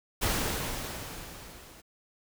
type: noise with level ramp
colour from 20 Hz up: pink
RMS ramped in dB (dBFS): -27 to -52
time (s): 0.21-1.82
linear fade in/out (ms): 20
effects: none